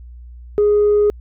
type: tone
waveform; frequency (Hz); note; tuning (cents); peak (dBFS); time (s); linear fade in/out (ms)
sine; 415.3; G#4; 0; -9; 0.58-1.1; 0
effects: tanh soft clip ceiling -8 dBFS + added 60 Hz sine -34 dBFS peak until 1.2 s